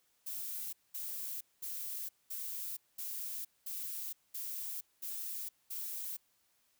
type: noise bursts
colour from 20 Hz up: violet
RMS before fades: -41 dBFS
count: 9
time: 0.26-6.17 s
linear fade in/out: 10 ms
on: 470 ms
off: 210 ms
effects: white hiss -74 dBFS RMS until 6.79 s